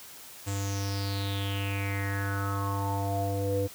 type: tone with low-pass filter sweep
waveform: square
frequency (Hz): 99.1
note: G2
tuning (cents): +19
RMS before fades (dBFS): -30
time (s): 0.46-3.68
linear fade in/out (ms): 20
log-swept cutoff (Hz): 7900 to 450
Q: 6.6
effects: white hiss -47 dBFS RMS until 3.74 s + high-pass 60 Hz 12 dB/octave